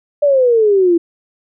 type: exponential sweep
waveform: sine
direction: down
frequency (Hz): 594 to 331.7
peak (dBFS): -8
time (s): 0.22-0.98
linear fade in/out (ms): 10
effects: none